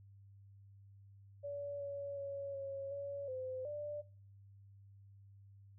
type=tone with pitch steps; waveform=sine; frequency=571 / 564 / 558 / 549 / 563 / 515 / 590 Hz; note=D5 / C#5 / C#5 / C#5 / C#5 / C5 / D5; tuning=-49 / +30 / +11 / -17 / +27 / -28 / +8 cents; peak=-40 dBFS; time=1.43-4.02 s; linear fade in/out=20 ms; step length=370 ms; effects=noise-tail reverb RT60 0.4 s tail -18 dB re dry + added 99 Hz sine -57 dBFS peak until 5.78 s